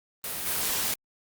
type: noise with level steps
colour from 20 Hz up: white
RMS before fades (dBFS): -33 / -28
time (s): 0.24-0.94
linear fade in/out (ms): 2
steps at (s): 0.46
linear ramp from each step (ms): 2
effects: Opus 32 kbps